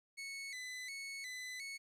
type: tone with vibrato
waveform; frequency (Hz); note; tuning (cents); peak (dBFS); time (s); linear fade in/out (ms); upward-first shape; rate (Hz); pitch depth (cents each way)
sawtooth; 2105; C7; +10; -40; 0.17-1.78; 20; square; 1.4; 82
effects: low-pass 10000 Hz 12 dB/octave + 13-bit